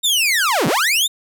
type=linear two-way sweep; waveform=sawtooth; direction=down then up; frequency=3729 to 123.47 to 3729 Hz; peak=-11 dBFS; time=0.03-1.08 s; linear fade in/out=20 ms; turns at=0.67 s; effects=none